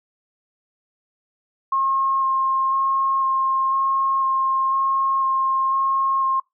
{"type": "tone with vibrato", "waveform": "sine", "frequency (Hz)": 1071, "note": "C6", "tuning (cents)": 40, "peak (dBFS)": -17, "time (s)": [1.72, 6.4], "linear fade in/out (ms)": 5, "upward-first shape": "square", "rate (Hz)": 1, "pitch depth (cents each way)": 9, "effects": ["noise-tail reverb RT60 0.2 s tail -26 dB re dry"]}